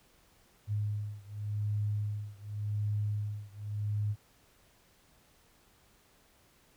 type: beating tone pair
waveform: sine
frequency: 104 / 104.88 Hz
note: G#2 / G#2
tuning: +3 / +17 cents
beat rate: 0.88 Hz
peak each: -34 / -35 dBFS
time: 0.67-4.16 s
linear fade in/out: 50 ms
effects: pink hiss -65 dBFS RMS until 6.76 s